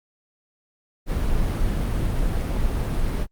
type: noise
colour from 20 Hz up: brown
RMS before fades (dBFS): -22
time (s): 1.06-3.27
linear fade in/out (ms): 50
effects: Opus 32 kbps